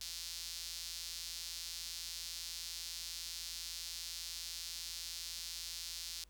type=tone with high-pass filter; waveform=sawtooth; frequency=170 Hz; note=F3; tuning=46 cents flat; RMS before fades=-45 dBFS; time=0.01-6.24 s; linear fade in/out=2 ms; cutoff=4600 Hz; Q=2.2; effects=added 50 Hz sine -60 dBFS peak until 6.29 s + pink hiss -71 dBFS RMS until 6.29 s